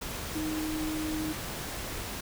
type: tone in noise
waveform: sine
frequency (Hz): 311.1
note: D#4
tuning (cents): 0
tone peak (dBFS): -31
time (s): 0.35-1.33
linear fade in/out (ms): 10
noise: pink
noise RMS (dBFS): -37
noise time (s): 0.01-2.21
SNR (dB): +3
effects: none